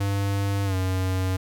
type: tone with pitch glide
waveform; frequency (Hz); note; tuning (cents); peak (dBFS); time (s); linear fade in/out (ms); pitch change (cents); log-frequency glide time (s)
square; 99.5 to 93.37; G2 to F#2; +26 to +16; -23; 0-1.37; 10; -110; 0.65-0.75
effects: none